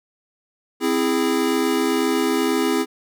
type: chord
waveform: square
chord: C augmented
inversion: none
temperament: equal with one note detuned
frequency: 261.6 / 329.6 / 411.7 Hz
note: C4 / E4 / G#4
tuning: 0 / 0 / -15 cents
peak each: -23 dBFS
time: 0.8-2.86 s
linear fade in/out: 50 ms
effects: none